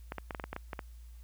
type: clicks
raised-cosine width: 0.5 ms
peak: -22 dBFS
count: 10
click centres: 0.121 / 0.183 / 0.308 / 0.348 / 0.398 / 0.44 / 0.53 / 0.564 / 0.732 / 0.792 s
effects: added 58 Hz sine -47 dBFS peak until 1.23 s + white hiss -67 dBFS RMS until 1.23 s